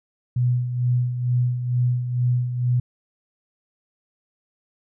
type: tone with tremolo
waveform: sine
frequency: 123.47 Hz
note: B2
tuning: in tune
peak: -16 dBFS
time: 0.36-2.8 s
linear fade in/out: 5 ms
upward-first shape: sine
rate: 2.2 Hz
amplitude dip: 60%
effects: none